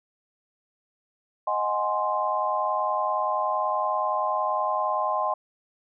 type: chord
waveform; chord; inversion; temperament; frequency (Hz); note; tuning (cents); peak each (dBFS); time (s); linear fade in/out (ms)
sine; Ab dominant seventh; second; equal; 622.3 / 740 / 830.6 / 1046.5; Eb5 / Gb5 / Ab5 / C6; 0 / 0 / 0 / 0; -29 / -31 / -29 / -26; 1.47-5.34; 5
effects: none